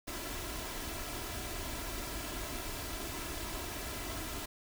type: noise with comb filter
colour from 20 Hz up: pink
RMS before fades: -40 dBFS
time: 0.07-4.46 s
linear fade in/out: 10 ms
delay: 3 ms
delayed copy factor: +0.55
effects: none